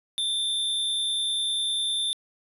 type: tone with amplitude modulation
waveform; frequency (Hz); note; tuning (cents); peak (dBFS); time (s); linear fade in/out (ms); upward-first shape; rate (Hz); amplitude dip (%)
square; 3565; A7; +22; -23; 0.18-2.13; 0; sine; 210; 45
effects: resampled to 32000 Hz + 10-bit